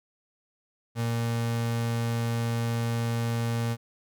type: tone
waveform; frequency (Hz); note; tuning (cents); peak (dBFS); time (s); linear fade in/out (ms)
35% pulse; 116.54; A#2; 0; -24; 0.95-3.77; 50
effects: none